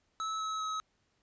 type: tone with pitch steps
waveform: square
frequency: 1301 / 1290.5 / 1280.1 Hz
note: E6 / E6 / D#6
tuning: -23 / -37 / +49 cents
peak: -34 dBFS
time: 0.2-0.8 s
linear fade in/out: 0 ms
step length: 200 ms
effects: pink hiss -75 dBFS RMS until 1.22 s + resampled to 16000 Hz